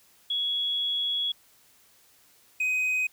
sine / triangle tone pair in turn, 3352 / 2511 Hz, G#7 / D#7, +15 / +15 cents, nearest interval perfect fourth, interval 500 cents, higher first, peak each -25 / -22 dBFS, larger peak second, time 0.3-1.32 / 2.6-3.07 s, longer first, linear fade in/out 5 ms, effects white hiss -60 dBFS RMS until 3.12 s

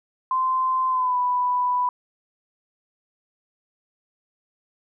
sine tone with pitch glide, 1036 to 990.4 Hz, C6 to B5, -17 to +5 cents, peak -19 dBFS, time 0.31-1.89 s, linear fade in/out 2 ms, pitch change -78 cents, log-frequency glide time 0.89-1.17 s, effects none

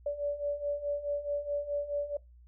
sine beating tone pair, 575 / 579.7 Hz, D5 / D5, -37 / -23 cents, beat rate 4.7 Hz, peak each -36 / -32 dBFS, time 0.06-2.17 s, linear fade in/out 5 ms, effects noise-tail reverb RT60 0.2 s tail -22 dB re dry + added 60 Hz sine -53 dBFS peak until 2.47 s

